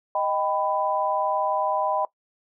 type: chord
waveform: sine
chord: Eb augmented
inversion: none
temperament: equal with one note detuned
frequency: 622.3 / 784 / 996.4 Hz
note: Eb5 / G5 / B5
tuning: 0 / 0 / +15 cents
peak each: -26 dBFS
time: 0.15-2.05 s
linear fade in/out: 2 ms
effects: noise-tail reverb RT60 0.1 s tail -19 dB re dry